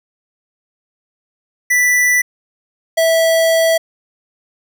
square tone pair in turn, 1975.5 / 654.7 Hz, B6 / E5, 0 / -12 cents, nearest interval octave + perfect fifth, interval 1912 cents, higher first, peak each -11 dBFS, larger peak neither, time 1.7-2.22 / 2.97-3.78 s, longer second, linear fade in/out 10 ms, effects none

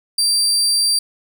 30% pulse tone, 4699 Hz, D8, in tune, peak -11 dBFS, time 0.18-0.99 s, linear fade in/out 5 ms, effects 8-bit

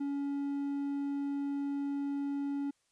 triangle tone, 281.7 Hz, C#4, 28 cents sharp, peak -30 dBFS, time 0-2.71 s, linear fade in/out 10 ms, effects white hiss -75 dBFS RMS until 2.91 s + resampled to 22050 Hz

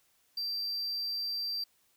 triangle tone, 4699 Hz, D8, in tune, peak -31 dBFS, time 0.37-1.64 s, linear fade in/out 5 ms, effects white hiss -70 dBFS RMS until 1.96 s

